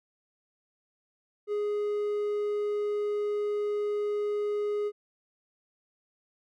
triangle tone, 415.3 Hz, G#4, in tune, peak -25 dBFS, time 1.47-4.92 s, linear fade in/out 50 ms, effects none

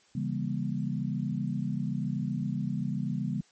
sine chord, C# diminished seventh, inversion none, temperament just, 138.59 / 166.31 / 199.57 / 239.5 Hz, C#3 / E3 / G3 / Bb3, 0 / +16 / +31 / +47 cents, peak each -33 / -35 / -33 / -35 dBFS, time 0.15-3.41 s, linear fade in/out 5 ms, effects white hiss -63 dBFS RMS until 3.51 s + MP3 32 kbps

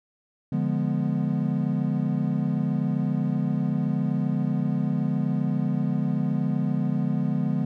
triangle chord, D diminished seventh, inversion none, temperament equal, 146.83 / 174.61 / 207.7 / 246.9 Hz, D3 / F3 / Ab3 / Cb4, 0 / 0 / 0 / 0 cents, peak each -25 / -26 / -26 / -27 dBFS, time 0.52-7.65 s, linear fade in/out 5 ms, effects none

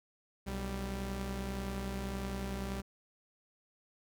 sawtooth tone pair together, 61.74 / 195.84 Hz, B1 / G3, 0 / -1 cents, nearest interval octave + minor sixth, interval 1999 cents, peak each -35 / -35 dBFS, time 0.46-2.82 s, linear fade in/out 20 ms, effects none

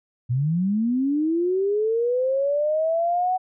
sine linear sweep, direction up, 116 to 750 Hz, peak -19 dBFS, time 0.29-3.38 s, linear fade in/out 20 ms, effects none

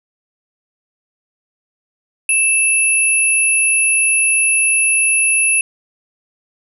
sine tone pair together, 2637 / 10548 Hz, E7 / E9, 0 / 0 cents, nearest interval 2 octaves, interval 2400 cents, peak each -14 dBFS, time 2.29-5.61 s, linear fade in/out 2 ms, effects none

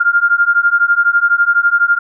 sine beating tone pair, 1396.9 / 1408.9 Hz, F6 / F6, 0 / +15 cents, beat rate 12 Hz, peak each -12 dBFS, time 0-1.99 s, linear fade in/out 10 ms, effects none

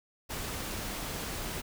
pink noise, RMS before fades -37 dBFS, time 0.29-1.62 s, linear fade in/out 20 ms, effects none

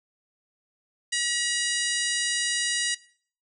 harmonic tone, 960 Hz, B5, 49 cents flat, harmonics 2 / 3 / 4 / 5 / 6 / 7 / 8 / 9 / 10, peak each -29 / -31 / -32 / -33 / -34 / -34 / -35 / -36 / -36 dBFS, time 1.12-2.95 s, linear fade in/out 10 ms, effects noise-tail reverb RT60 0.5 s tail -20 dB re dry

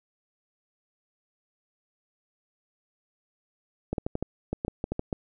clicks, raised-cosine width 2 ms, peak -15 dBFS, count 12, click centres 3.93 / 3.982 / 4.065 / 4.154 / 4.226 / 4.53 / 4.649 / 4.681 / 4.841 / 4.92 / 4.994 / 5.128 s, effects none

